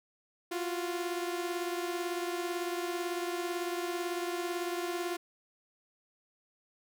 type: beating tone pair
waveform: sawtooth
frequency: 347 / 365 Hz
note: F4 / F#4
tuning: -11 / -24 cents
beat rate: 18 Hz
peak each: -30 / -35 dBFS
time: 0.51-5.17 s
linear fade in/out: 10 ms
effects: none